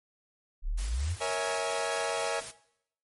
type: exponential sweep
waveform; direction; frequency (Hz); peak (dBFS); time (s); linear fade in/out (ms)
sine; up; 30.87 to 98; -28; 0.62-1.17; 50
type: noise with tremolo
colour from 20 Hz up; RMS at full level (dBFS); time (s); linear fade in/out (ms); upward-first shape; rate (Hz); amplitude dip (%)
white; -42; 0.77-2.52; 20; square; 4.3; 30
type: chord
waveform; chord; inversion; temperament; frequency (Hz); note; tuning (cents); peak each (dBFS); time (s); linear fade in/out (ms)
sawtooth; A# half-diminished seventh; none; equal with one note detuned; 466.2 / 554.4 / 650.2 / 830.6; A#4 / C#5 / E5 / G#5; 0 / 0 / -24 / 0; -31; 1.2-2.41; 20
effects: noise-tail reverb RT60 0.7 s tail -17 dB re dry + MP3 48 kbps